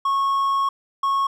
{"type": "tone pair in turn", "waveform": "triangle", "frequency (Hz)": [1098, 1098], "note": ["C#6", "C#6"], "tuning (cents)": [-17, -17], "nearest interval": "unison", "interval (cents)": 0, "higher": "neither", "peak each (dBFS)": -16, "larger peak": "neither", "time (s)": [[0.05, 0.69], [1.03, 1.27]], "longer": "first", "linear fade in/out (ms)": 5, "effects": []}